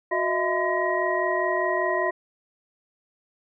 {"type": "tone cluster", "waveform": "sine", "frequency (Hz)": [365.6, 622, 667, 1018, 1894], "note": ["F#4", "D#5", "E5", "C6", "A#6"], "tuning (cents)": [-21, -1, 20, -48, 27], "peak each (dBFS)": -28, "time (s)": [0.11, 2.11], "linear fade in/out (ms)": 10, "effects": []}